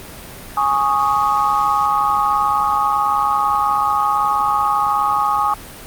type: chord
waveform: sine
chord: Ab suspended fourth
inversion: none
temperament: just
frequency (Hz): 830.6 / 1107.5 / 1245.9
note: Ab5 / Db6 / Eb6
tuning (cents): 0 / -2 / +2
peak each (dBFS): -18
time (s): 0.57-5.54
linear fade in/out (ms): 2
effects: pink hiss -35 dBFS RMS until 5.86 s + Opus 32 kbps